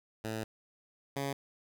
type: tone pair in turn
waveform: 10% pulse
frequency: 110.3 / 138.97 Hz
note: A2 / C#3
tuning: +5 / +5 cents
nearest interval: major third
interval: 400 cents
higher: second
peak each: -27 / -25 dBFS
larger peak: second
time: 0.24-0.44 / 1.16-1.33 s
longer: first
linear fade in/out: 5 ms
effects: none